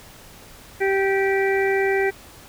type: harmonic tone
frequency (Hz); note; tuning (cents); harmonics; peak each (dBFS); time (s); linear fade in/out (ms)
389.6; G4; -11; 1 / 2 / 4 / 5 / 6; -19 / -27 / -29 / -26 / -30; 0.8-2.11; 20
effects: pink hiss -45 dBFS RMS until 2.48 s